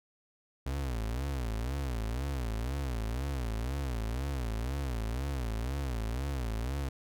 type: tone with vibrato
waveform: 35% pulse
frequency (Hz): 61.74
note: B1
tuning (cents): 0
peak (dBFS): -30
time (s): 0.66-6.89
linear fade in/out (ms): 5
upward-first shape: sine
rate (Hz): 2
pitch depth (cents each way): 230
effects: none